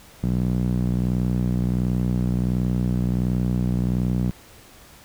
sawtooth tone with band-pass filter, 61.4 Hz, B1, 9 cents flat, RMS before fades -22 dBFS, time 0.23-4.31 s, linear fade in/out 0 ms, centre 170 Hz, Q 2.2, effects pink hiss -48 dBFS RMS until 5.04 s

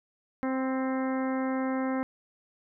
harmonic tone with a mistuned harmonic, 262.5 Hz, C4, 6 cents sharp, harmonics 1 / 2 / 3 / 4 / 5 / 6 / 7 / 8, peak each -28 / -34 / -38 / -40 / -42 / -44 / -45 / -46 dBFS, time 0.43-2.03 s, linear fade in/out 0 ms, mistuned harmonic 4, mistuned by -15 cents, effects none

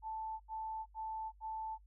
sine tone bursts, 880 Hz, A5, in tune, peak -39 dBFS, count 4, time 0.02-1.783 s, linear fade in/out 50 ms, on 380 ms, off 81 ms, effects noise-tail reverb RT60 0.1 s tail -22 dB re dry + added 50 Hz sine -59 dBFS peak until 1.86 s

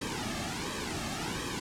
pink noise with flanger, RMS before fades -35 dBFS, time 0.01-1.6 s, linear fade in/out 10 ms, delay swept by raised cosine 1.4 to 2.09 ms, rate 1.4 Hz, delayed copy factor -0.75, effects low-pass 8000 Hz 12 dB/octave

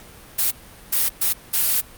blue noise bursts at uneven times, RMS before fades -19 dBFS, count 4, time 0.38-0.51 / 0.92-1.09 / 1.21-1.33 / 1.53-1.81 s, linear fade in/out 10 ms, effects pink hiss -44 dBFS RMS until 1.97 s + Opus 48 kbps

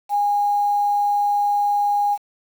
sine tone with quantisation, 819 Hz, G#5, 24 cents flat, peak -16 dBFS, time 0.09-2.18 s, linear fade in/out 50 ms, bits 7, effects none

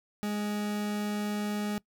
40% pulse tone, 208 Hz, G#3, 3 cents sharp, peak -29 dBFS, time 0.23-1.78 s, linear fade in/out 0 ms, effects noise-tail reverb RT60 0.1 s tail -22 dB re dry

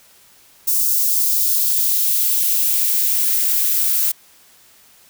violet noise with high-pass filter sweep, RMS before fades -17 dBFS, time 0.67-4.12 s, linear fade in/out 10 ms, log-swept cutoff 5900 to 1200 Hz, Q 1.2, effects white hiss -50 dBFS RMS until 5.09 s

